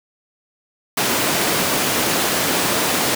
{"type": "high-pass noise", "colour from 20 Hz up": "pink", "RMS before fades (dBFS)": -19, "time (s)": [0.97, 3.15], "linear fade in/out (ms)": 5, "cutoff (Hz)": 210, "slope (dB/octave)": 12, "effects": []}